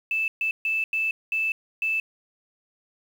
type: tone bursts at uneven times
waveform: sine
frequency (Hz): 2634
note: E7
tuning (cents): -2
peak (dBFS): -22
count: 6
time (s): 0.11-0.28 / 0.41-0.51 / 0.65-0.84 / 0.93-1.11 / 1.32-1.52 / 1.82-2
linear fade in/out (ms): 2
effects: 8-bit